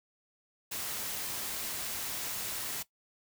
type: noise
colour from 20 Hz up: white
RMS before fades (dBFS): -37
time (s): 0.71-2.83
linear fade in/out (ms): 10
effects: noise-tail reverb RT60 0.1 s tail -17 dB re dry